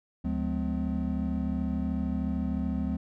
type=tone cluster; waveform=triangle; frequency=73.5 / 179.5 / 212.9 / 255.8 Hz; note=D2 / F3 / G#3 / C4; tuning=+2 / +48 / +43 / -39 cents; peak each=-31 dBFS; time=0.24-2.97 s; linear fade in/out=10 ms; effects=none